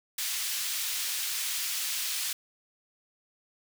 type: high-pass noise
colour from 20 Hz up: pink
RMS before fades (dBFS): -32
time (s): 0.18-2.33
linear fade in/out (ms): 5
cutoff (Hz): 3000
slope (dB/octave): 12
effects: none